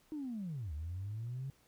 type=linear two-way sweep; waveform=sine; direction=down then up; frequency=315.5 to 71.8 to 138.3 Hz; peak=-37 dBFS; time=0.12-1.5 s; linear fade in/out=0 ms; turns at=0.73 s; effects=tanh soft clip ceiling -34 dBFS + pink hiss -69 dBFS RMS until 1.67 s